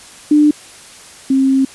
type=tone pair in turn; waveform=sine; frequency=298.5 / 267.5 Hz; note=D4 / C4; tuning=+28 / +38 cents; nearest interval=major second; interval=190 cents; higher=first; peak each=-6 / -9 dBFS; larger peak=first; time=0.31-0.51 / 1.3-1.65 s; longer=second; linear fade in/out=5 ms; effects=white hiss -38 dBFS RMS until 1.74 s + resampled to 24000 Hz